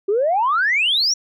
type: exponential sweep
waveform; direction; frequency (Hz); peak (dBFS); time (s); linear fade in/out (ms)
sine; up; 380 to 5900; -14; 0.08-1.14; 10
effects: tanh soft clip ceiling -10 dBFS